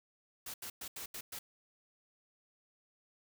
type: noise bursts at uneven times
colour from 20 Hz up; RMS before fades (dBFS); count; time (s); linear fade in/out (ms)
white; -44; 6; 0.46-0.54 / 0.62-0.7 / 0.81-0.88 / 0.96-1.06 / 1.14-1.21 / 1.32-1.39; 5
effects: none